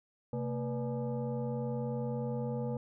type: tone with frequency modulation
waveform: sine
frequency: 130.6 Hz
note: C3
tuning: 3 cents flat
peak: -32 dBFS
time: 0.33-2.77 s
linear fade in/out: 2 ms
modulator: 358 Hz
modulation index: 1.3
effects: none